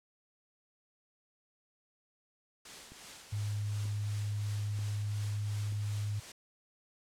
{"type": "noise with tremolo", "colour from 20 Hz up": "white", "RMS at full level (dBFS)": -46, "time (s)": [2.65, 6.32], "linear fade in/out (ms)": 5, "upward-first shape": "triangle", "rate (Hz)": 2.8, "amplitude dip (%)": 50}
{"type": "click train", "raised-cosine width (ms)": 3, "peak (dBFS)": -38, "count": 4, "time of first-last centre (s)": [2.92, 5.724], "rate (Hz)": 1.07}
{"type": "tone", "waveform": "sine", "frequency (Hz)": 103.83, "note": "G#2", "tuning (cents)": 0, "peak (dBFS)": -32, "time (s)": [3.32, 6.2], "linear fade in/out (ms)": 10}
{"effects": ["low-pass 8000 Hz 12 dB/octave"]}